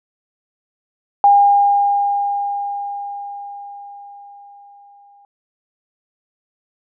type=tone with exponential decay; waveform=sine; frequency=808 Hz; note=G#5; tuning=48 cents flat; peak=-6 dBFS; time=1.24-5.25 s; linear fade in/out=1 ms; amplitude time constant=870 ms; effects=none